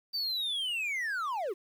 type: linear sweep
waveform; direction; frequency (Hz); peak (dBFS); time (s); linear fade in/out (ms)
triangle; down; 4662 to 329.6; -29; 0.13-1.54; 20
effects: 10-bit